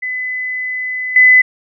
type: tone with level steps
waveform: sine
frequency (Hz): 2011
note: B6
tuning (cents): +31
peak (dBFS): -18 / -4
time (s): 0.02-1.42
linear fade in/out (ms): 10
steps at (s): 1.16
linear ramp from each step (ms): 2
effects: none